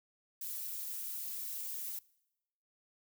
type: noise with flanger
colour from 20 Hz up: violet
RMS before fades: -41 dBFS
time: 0.41-1.99 s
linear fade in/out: 5 ms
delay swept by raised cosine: 1.9 to 4 ms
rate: 3 Hz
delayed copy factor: -0.8
effects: noise-tail reverb RT60 0.9 s tail -23 dB re dry